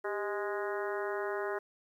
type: harmonic tone with a mistuned harmonic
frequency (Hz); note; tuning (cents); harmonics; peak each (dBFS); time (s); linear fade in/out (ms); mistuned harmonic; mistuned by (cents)
207.7; G#3; 0; 2 / 3 / 4 / 5 / 6 / 7 / 8 / 9; -35 / -40 / -43 / -43 / -45 / -43 / -46 / -46; 0.04-1.59; 10; 2; -67
effects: 11-bit